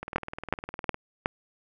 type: two click trains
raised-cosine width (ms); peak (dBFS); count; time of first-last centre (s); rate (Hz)
0.5; -9 / -20; 4 / 19; 0.16-1.259 / 0.03-0.944; 2.73 / 19.7
effects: none